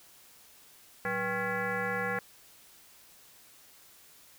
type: tone with frequency modulation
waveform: sine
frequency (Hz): 1088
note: C#6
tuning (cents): -33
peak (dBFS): -29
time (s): 1.05-2.19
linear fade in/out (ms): 2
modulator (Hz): 300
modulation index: 3
effects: white hiss -57 dBFS RMS until 4.38 s